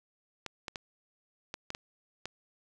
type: clicks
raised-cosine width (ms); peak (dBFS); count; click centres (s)
0.2; -20; 7; 0.463 / 0.682 / 0.758 / 1.541 / 1.704 / 1.749 / 2.256
effects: none